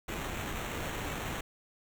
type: noise with sample-and-hold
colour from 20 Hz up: pink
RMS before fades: -37 dBFS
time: 0.08-1.41 s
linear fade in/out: 5 ms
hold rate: 4900 Hz
effects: none